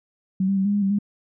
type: tone with pitch steps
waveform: sine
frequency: 189.3 / 196.4 / 192.3 / 203.3 / 204.6 / 194.9 / 204.1 Hz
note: F#3 / G3 / G3 / G#3 / G#3 / G3 / G#3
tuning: +40 / +4 / -33 / -37 / -26 / -10 / -30 cents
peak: -18 dBFS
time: 0.4-0.988 s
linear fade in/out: 5 ms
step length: 84 ms
effects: none